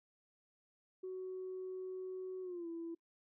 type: tone with pitch glide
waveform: sine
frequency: 372.6 to 333.9 Hz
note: F#4 to E4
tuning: +12 to +22 cents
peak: -40 dBFS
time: 1.03-2.95 s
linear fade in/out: 10 ms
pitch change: -190 cents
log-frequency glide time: 2.42-2.68 s
effects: noise-tail reverb RT60 0.1 s tail -26 dB re dry + tanh soft clip ceiling -37 dBFS